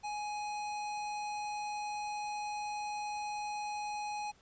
square tone, 835 Hz, G#5, 9 cents sharp, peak -37 dBFS, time 0.03-4.32 s, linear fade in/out 20 ms, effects pink hiss -65 dBFS RMS until 4.41 s + resampled to 16000 Hz

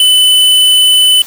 square tone, 3010 Hz, F#7, 29 cents sharp, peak -5 dBFS, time 0-1.22 s, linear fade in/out 2 ms, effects white hiss -30 dBFS RMS until 1.26 s

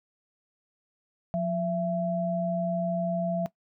sine tone pair together, 177.46 / 670 Hz, F3 / E5, +28 / +28 cents, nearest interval octave + major seventh, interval 2300 cents, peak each -28 dBFS, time 1.34-3.46 s, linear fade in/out 0 ms, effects noise-tail reverb RT60 0.1 s tail -18 dB re dry

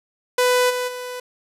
sawtooth tone with level steps, 497.9 Hz, B4, 14 cents sharp, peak -11 / -18 / -25 dBFS, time 0.38-1.2 s, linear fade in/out 5 ms, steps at 0.69 / 0.87 s, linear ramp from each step 20 ms, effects resampled to 32000 Hz + 8-bit

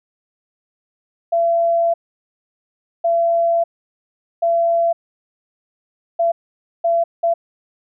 sine tone bursts at uneven times, 676 Hz, E5, 43 cents sharp, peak -13 dBFS, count 6, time 1.32-1.94 / 3.04-3.64 / 4.42-4.93 / 6.19-6.32 / 6.84-7.04 / 7.23-7.34 s, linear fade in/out 10 ms, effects none

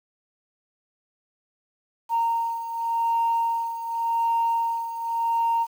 sine beating tone pair, 923 / 923.88 Hz, A#5 / A#5, -17 / -16 cents, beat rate 0.88 Hz, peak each -22 / -27 dBFS, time 2.09-5.67 s, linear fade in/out 50 ms, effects tanh soft clip ceiling -16 dBFS + 8-bit

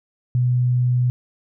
sine tone, 124.1 Hz, B2, 9 cents sharp, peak -15 dBFS, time 0.35-1.1 s, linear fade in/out 0 ms, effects none

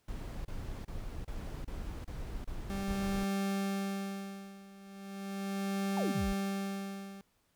brown noise bursts, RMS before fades -40 dBFS, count 8, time 0.08-3.243 s, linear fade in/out 5 ms, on 370 ms, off 29 ms
40% pulse tone with tremolo, 196.3 Hz, G3, 3 cents sharp, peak -30 dBFS, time 2.7-7.21 s, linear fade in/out 0 ms, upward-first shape sine, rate 0.37 Hz, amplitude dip 90%
sine exponential sweep, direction down, 880 to 32.7 Hz, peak -34 dBFS, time 5.97-6.33 s, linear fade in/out 0 ms
effects pink hiss -74 dBFS RMS until 7.55 s

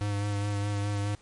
square tone with vibrato, 102.1 Hz, G#2, 29 cents flat, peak -28 dBFS, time 0.01-1.15 s, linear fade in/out 0 ms, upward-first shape sine, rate 4.8 Hz, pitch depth 20 cents each way, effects pink hiss -59 dBFS RMS until 1.21 s + MP3 48 kbps

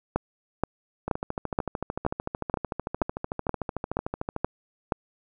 two click trains, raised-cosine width 1 ms, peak -15 / -9 dBFS, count 45 / 11, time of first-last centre 1.08-4.364 / 0.16-4.922 s, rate 13.4 / 2.1 Hz, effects none

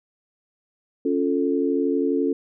sine chord, Db augmented, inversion none, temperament equal, 277.2 / 349.2 / 440 Hz, Db4 / F4 / A4, 0 / 0 / 0 cents, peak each -22 / -25 / -24 dBFS, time 1.05-2.33 s, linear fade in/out 5 ms, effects none

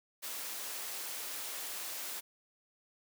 white high-pass noise, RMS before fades -41 dBFS, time 0.22-2.21 s, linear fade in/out 20 ms, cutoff 350 Hz, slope 12 dB/octave, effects none

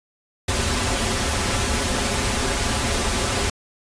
pink noise with comb filter, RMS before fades -22 dBFS, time 0.48-3.5 s, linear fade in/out 5 ms, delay 6.4 ms, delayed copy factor -0.65, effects resampled to 22050 Hz

